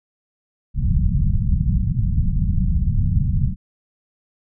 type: low-pass noise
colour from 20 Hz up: pink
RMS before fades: -18 dBFS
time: 0.74-3.56 s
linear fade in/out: 50 ms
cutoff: 190 Hz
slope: 48 dB/octave
effects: none